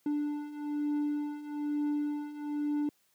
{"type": "beating tone pair", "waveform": "triangle", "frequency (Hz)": [293.7, 294.8], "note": ["D4", "D4"], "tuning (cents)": [0, 7], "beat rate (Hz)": 1.1, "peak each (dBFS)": [-34, -30], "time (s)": [0.06, 2.89], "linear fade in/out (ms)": 2, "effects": ["white hiss -71 dBFS RMS until 3.14 s", "high-pass 100 Hz 12 dB/octave"]}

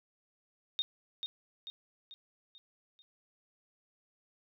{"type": "tone with echo", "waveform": "sine", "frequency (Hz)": 3696, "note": "A#7", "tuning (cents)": -16, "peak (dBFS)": -29, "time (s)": [0.79, 0.82], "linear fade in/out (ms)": 0, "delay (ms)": 440, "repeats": 5, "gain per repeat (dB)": -6, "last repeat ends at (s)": 3.02, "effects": []}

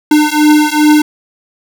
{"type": "beating tone pair", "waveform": "square", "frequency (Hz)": [300.4, 302.9], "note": ["D4", "D#4"], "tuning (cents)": [39, -46], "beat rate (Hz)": 2.5, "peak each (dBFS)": -10, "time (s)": [0.11, 1.02], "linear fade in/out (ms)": 5, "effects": []}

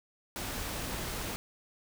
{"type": "noise", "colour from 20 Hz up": "pink", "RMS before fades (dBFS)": -37, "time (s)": [0.36, 1.36], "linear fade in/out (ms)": 0, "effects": []}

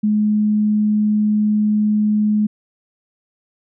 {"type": "tone", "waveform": "sine", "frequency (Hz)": 211.3, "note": "G#3", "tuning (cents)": 30, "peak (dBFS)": -13, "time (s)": [0.03, 2.47], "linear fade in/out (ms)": 10, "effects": []}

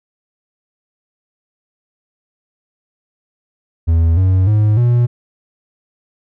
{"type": "tone with pitch steps", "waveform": "triangle", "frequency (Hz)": [82.41, 93.58, 106.26, 120.66], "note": ["E2", "F#2", "G#2", "B2"], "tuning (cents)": [0, 20, 40, -40], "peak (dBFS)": -7, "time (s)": [3.87, 5.07], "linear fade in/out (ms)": 20, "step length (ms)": 300, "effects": []}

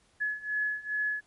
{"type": "beating tone pair", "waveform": "sine", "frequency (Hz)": [1700, 1702.4], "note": ["G#6", "G#6"], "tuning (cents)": [40, 42], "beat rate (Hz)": 2.4, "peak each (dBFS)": [-33, -31], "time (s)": [0.2, 1.21], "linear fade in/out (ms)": 20, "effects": ["pink hiss -66 dBFS RMS until 1.26 s", "MP3 48 kbps"]}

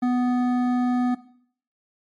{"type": "tone with hard clipping", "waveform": "sine", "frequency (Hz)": 247.8, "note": "B3", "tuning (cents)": 6, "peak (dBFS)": -21, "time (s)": [0.02, 1.15], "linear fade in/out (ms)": 10, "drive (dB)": 11, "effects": ["noise-tail reverb RT60 0.6 s tail -17 dB re dry", "MP3 48 kbps"]}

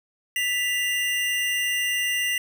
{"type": "tone pair together", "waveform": "square", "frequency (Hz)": [1975.7, 2794], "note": ["B6", "F7"], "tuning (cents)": [0, 0], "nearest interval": "tritone", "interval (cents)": 600, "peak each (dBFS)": -26, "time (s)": [0.36, 2.38], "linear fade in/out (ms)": 2, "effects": []}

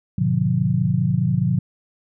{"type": "chord", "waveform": "sine", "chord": "G# diminished seventh", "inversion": "none", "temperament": "just", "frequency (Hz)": [103.83, 124.59, 149.51, 179.41], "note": ["G#2", "B2", "D3", "F3"], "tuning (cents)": [0, 16, 31, 47], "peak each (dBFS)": [-26, -21, -22, -21], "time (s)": [0.18, 1.59], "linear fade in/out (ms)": 5, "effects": []}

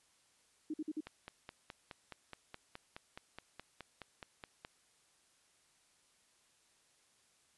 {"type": "tone bursts", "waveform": "sine", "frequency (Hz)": 308.6, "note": "D#4", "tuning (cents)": -14, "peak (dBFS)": -36, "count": 4, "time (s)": [0.7, 1.006], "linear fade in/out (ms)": 5, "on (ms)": 39, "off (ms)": 50}
{"type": "click train", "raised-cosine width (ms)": 0.3, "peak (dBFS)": -30, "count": 18, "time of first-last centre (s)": [1.07, 4.649], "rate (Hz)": 4.75}
{"effects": ["white hiss -71 dBFS RMS until 7.57 s", "resampled to 24000 Hz"]}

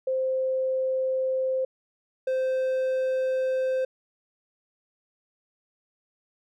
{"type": "tone pair in turn", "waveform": ["sine", "triangle"], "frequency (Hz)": [522, 519.9], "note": ["C5", "C5"], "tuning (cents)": [-4, -11], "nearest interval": "unison", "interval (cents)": 7, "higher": "first", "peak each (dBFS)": [-23, -21], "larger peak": "second", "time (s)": [[0.07, 1.65], [2.27, 3.85]], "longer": "neither", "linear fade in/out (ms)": 5, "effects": []}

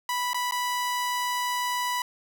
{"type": "tone with dropouts", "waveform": "sawtooth", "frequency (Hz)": 986, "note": "B5", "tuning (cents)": -3, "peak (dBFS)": -22, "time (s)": [0.09, 2.02], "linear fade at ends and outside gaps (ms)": 2, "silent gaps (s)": [[0.333, 0.344], [0.511, 0.521]], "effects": []}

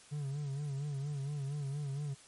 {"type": "tone with vibrato", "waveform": "triangle", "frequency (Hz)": 141.9, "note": "C#3", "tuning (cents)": 41, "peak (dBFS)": -33, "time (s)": [0.11, 2.15], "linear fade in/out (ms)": 20, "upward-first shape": "sine", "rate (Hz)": 4.3, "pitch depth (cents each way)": 85, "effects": ["white hiss -58 dBFS RMS until 2.27 s", "MP3 48 kbps"]}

